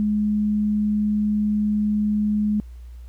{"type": "tone", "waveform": "sine", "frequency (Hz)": 210, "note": "G#3", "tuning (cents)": 19, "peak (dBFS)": -18, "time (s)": [0, 2.6], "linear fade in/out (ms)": 0, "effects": ["added 60 Hz sine -36 dBFS peak until 3.08 s", "pink hiss -61 dBFS RMS until 3.08 s"]}